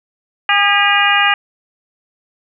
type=harmonic tone with a mistuned harmonic; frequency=406.4 Hz; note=G#4; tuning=38 cents flat; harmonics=2 / 3 / 4 / 5 / 6 / 7; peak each=-17 / -17 / -17 / -17 / -17 / -17 dBFS; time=0.49-1.34 s; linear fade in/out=2 ms; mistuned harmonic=5; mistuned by=-67 cents; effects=none